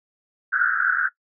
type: band-pass noise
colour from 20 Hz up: white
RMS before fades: -21 dBFS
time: 0.52-1.09 s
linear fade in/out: 20 ms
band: 1400 to 1600 Hz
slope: 96 dB/octave
effects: noise-tail reverb RT60 0.1 s tail -18 dB re dry